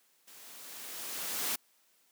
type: noise with level ramp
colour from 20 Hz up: white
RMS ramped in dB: -54 to -32 dBFS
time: 0.27-1.56 s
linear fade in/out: 10 ms
effects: white hiss -69 dBFS RMS until 2.11 s + high-pass 200 Hz 12 dB/octave